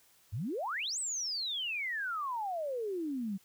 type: exponential two-way sweep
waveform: sine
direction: up then down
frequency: 88.6 to 8300 to 185.5 Hz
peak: -33 dBFS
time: 0.32-3.38 s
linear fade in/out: 20 ms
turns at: 0.99 s
effects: white hiss -65 dBFS RMS until 3.44 s